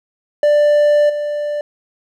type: tone with level steps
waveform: triangle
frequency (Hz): 590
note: D5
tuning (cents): +8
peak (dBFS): -7 / -16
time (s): 0.43-1.61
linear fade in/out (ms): 2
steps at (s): 1.09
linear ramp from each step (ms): 10
effects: none